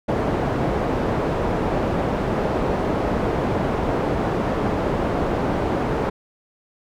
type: low-pass noise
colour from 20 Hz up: white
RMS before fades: -22 dBFS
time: 0.08-6.1 s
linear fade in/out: 10 ms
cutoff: 610 Hz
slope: 12 dB/octave
effects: none